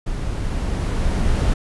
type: noise with level ramp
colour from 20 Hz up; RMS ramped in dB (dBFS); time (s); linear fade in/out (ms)
brown; -25 to -17; 0.06-1.54; 10
effects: resampled to 24000 Hz